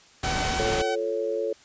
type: tone with vibrato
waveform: sawtooth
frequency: 758 Hz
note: F#5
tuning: 42 cents sharp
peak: -24 dBFS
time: 0.23-0.96 s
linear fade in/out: 20 ms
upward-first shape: square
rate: 15 Hz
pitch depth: 11 cents each way
type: noise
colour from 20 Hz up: pink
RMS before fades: -28 dBFS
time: 0.23-0.82 s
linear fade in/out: 5 ms
type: chord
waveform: sine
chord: F augmented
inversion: none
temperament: equal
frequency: 349.2 / 440 / 554.4 Hz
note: F4 / A4 / C#5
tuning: 0 / 0 / 0 cents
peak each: -33 / -27 / -29 dBFS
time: 0.59-1.53 s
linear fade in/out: 5 ms
effects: white hiss -54 dBFS RMS until 1.64 s + resampled to 16000 Hz

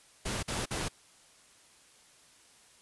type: noise bursts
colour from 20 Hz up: pink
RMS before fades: -34 dBFS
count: 3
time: 0.25-0.886 s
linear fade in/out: 10 ms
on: 180 ms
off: 48 ms
effects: white hiss -60 dBFS RMS until 2.81 s + resampled to 24000 Hz

